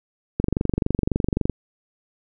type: click train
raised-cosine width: 3 ms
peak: -7 dBFS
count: 27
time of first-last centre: 0.4-1.497 s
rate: 23.7 Hz
effects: none